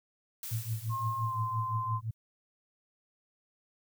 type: noise with exponential decay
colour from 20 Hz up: blue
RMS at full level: -39 dBFS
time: 0.43-2.14 s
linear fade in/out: 1 ms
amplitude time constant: 370 ms
type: tone with tremolo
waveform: sine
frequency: 112.1 Hz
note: A2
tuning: 33 cents sharp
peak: -28 dBFS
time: 0.51-2.11 s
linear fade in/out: 10 ms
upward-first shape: triangle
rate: 5.8 Hz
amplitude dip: 100%
type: tone with pitch glide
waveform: sine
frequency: 1069 to 1037.4 Hz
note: C6 to C6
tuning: +37 to -15 cents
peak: -32 dBFS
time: 0.89-2.01 s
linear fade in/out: 50 ms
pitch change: -52 cents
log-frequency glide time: 1.2-1.36 s
effects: none